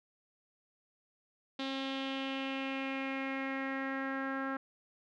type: tone with low-pass filter sweep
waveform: sawtooth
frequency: 269.1 Hz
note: C4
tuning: 49 cents sharp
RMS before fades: -37 dBFS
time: 1.59-4.57 s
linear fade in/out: 5 ms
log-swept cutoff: 3700 to 1500 Hz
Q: 3.9
effects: none